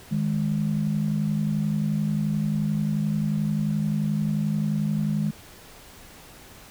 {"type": "tone pair together", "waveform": "sine", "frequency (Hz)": [155.5, 206.9], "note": ["D#3", "G#3"], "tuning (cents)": [-1, -6], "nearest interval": "perfect fourth", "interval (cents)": 495, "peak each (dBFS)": -24, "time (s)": [0.11, 5.31], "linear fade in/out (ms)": 10, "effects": ["tanh soft clip ceiling -14 dBFS", "pink hiss -47 dBFS RMS until 6.7 s"]}